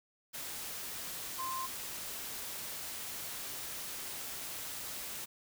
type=tone in noise; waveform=sine; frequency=1046.5 Hz; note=C6; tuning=in tune; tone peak=-36 dBFS; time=1.38-1.67 s; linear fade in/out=20 ms; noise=white; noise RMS=-42 dBFS; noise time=0.33-5.26 s; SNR=+3 dB; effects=none